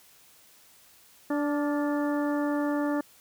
harmonic tone with a mistuned harmonic, 292.1 Hz, D4, 9 cents flat, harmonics 1 / 2 / 3 / 4 / 5 / 6, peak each -26 / -32 / -37 / -39 / -42 / -41 dBFS, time 1.3-3.01 s, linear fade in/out 5 ms, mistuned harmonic 5, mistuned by -52 cents, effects white hiss -57 dBFS RMS until 3.2 s

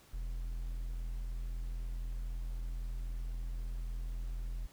triangle tone, 41.92 Hz, E1, 30 cents sharp, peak -34 dBFS, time 0.13-4.67 s, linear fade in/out 10 ms, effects pink hiss -62 dBFS RMS until 4.72 s

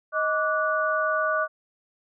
sine tone cluster, 626 / 1165 / 1469 Hz, D#5 / D6 / F#6, +10 / -14 / -13 cents, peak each -26 dBFS, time 0.12-1.48 s, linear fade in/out 50 ms, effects none

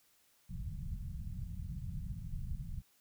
pink low-pass noise, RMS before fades -41 dBFS, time 0.49-2.82 s, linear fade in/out 20 ms, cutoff 180 Hz, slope 48 dB/octave, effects white hiss -70 dBFS RMS until 3 s

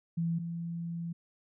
sine tone pair in turn, 167.3 / 168.85 Hz, E3 / E3, +26 / +42 cents, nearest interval unison, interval 16 cents, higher second, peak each -28 / -34 dBFS, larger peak first, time 0.17-0.39 / 0.39-1.13 s, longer second, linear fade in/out 10 ms, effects none

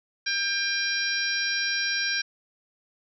harmonic tone, 798 Hz, G5, 31 cents sharp, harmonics 2 / 3 / 4 / 5 / 6 / 7, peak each -28 / -32 / -38 / -33 / -34 / -30 dBFS, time 0.26-2.22 s, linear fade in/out 10 ms, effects none

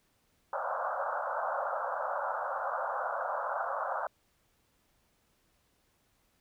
pink band-pass noise, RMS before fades -34 dBFS, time 0.53-4.07 s, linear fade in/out 2 ms, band 530 to 1500 Hz, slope 96 dB/octave, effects pink hiss -72 dBFS RMS until 6.4 s

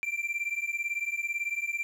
triangle beating tone pair, 2349 / 2367 Hz, D7 / D7, 0 / +13 cents, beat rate 18 Hz, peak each -31 dBFS, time 0.03-1.83 s, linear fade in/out 0 ms, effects 11-bit

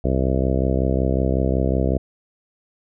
harmonic tone, 65.41 Hz, C2, in tune, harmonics 1 / 2 / 3 / 4 / 5 / 6 / 7 / 8 / 9 / 10, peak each -21 / -24 / -26 / -27 / -28 / -29 / -29 / -30 / -31 / -31 dBFS, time 0.04-1.98 s, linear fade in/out 5 ms, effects none

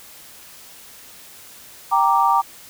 sine chord, G minor, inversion none, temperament equal, 784 / 932.3 / 1174.7 Hz, G5 / Bb5 / D6, 0 / 0 / 0 cents, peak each -19 / -17 / -18 dBFS, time 1.91-2.42 s, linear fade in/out 20 ms, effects white hiss -43 dBFS RMS until 2.69 s

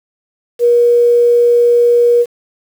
sine tone with quantisation, 478 Hz, A#4, 43 cents sharp, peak -6 dBFS, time 0.59-2.26 s, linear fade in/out 50 ms, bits 6, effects none

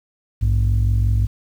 sine tone pair together, 58.27 / 103.83 Hz, A#1 / G#2, 0 / 0 cents, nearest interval minor seventh, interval 1000 cents, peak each -15 dBFS, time 0.41-1.27 s, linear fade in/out 20 ms, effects tanh soft clip ceiling -11 dBFS + 8-bit

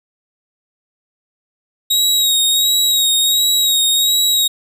sawtooth tone with vibrato, 3794 Hz, A#7, 30 cents sharp, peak -9 dBFS, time 1.9-4.48 s, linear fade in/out 10 ms, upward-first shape sine, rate 1.4 Hz, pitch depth 35 cents each way, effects none

